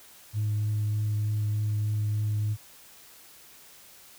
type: tone with vibrato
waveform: sine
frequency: 105.8 Hz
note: G#2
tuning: 33 cents sharp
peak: -23 dBFS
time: 0.33-2.57 s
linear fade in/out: 50 ms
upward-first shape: triangle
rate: 3.3 Hz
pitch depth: 10 cents each way
effects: tanh soft clip ceiling -22 dBFS + white hiss -52 dBFS RMS until 4.18 s